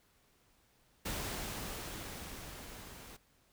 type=noise with level ramp; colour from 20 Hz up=pink; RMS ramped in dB=-38 to -52 dBFS; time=1.05-3.17 s; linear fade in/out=10 ms; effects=pink hiss -70 dBFS RMS until 3.52 s